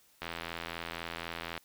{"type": "click train", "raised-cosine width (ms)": 0.3, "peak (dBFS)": -21, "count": 115, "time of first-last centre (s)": [0.22, 1.577], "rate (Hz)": 84, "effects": ["white hiss -65 dBFS RMS until 1.64 s"]}